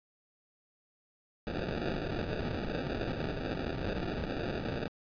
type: noise with sample-and-hold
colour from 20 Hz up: white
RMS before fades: -35 dBFS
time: 1.47-4.88 s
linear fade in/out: 0 ms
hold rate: 1050 Hz
effects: resampled to 11025 Hz